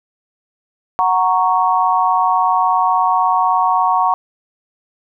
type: chord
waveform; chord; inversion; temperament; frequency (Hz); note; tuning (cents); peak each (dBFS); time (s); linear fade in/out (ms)
sine; F# major; none; equal; 740 / 932.3 / 1108.7; F#5 / A#5 / C#6; 0 / 0 / 0; -16; 0.99-4.14; 0
effects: none